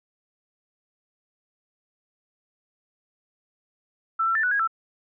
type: tone with pitch steps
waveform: sine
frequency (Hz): 1330 / 1347 / 1771 / 1479 / 1645 / 1330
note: E6 / E6 / A6 / F#6 / G#6 / E6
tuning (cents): +15 / +37 / +11 / -1 / -17 / +15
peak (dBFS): -20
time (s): 4.19-4.676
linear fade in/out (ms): 10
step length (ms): 81
effects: none